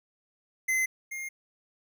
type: tone pair in turn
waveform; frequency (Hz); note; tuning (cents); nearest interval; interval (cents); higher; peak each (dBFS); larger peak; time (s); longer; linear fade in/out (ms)
square; 2054 / 2125; C7 / C7; -33 / +26; minor second; 59; second; -25 / -35; first; 0.68-0.86 / 1.11-1.29; neither; 10
effects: none